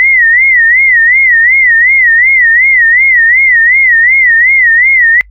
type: tone with vibrato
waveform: sine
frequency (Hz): 1975.5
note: B6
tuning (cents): 0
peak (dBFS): -3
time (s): 0-5.21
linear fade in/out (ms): 0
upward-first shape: sine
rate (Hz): 2.7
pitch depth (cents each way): 150
effects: noise-tail reverb RT60 0.1 s tail -25 dB re dry + added 50 Hz sine -34 dBFS peak until 5.3 s